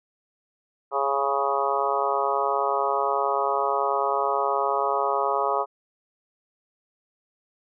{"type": "harmonic tone with a mistuned harmonic", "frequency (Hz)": 138.59, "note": "C#3", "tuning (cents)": 0, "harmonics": [3, 4, 5, 6, 7, 8, 9], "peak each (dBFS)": [-29, -29, -29, -29, -29, -29, -29], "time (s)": [0.91, 5.66], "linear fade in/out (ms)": 50, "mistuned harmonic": 7, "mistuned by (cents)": 16, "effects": []}